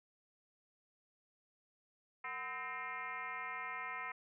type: tone with frequency modulation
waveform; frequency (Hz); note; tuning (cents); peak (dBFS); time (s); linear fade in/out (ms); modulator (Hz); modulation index
sine; 1568; G6; 0; -40; 2.24-4.12; 5; 275; 2.7
effects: none